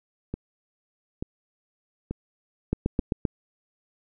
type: two click trains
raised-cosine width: 3 ms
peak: -10 / -17 dBFS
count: 5 / 4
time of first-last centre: 2.73-3.252 / 0.34-2.995 s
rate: 7.66 / 1.13 Hz
effects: none